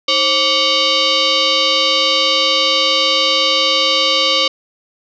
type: tone with frequency modulation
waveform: sine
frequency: 313.6 Hz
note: D#4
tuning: 14 cents sharp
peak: -11 dBFS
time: 0.08-4.48 s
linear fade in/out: 5 ms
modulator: 847 Hz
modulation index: 5.2
effects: none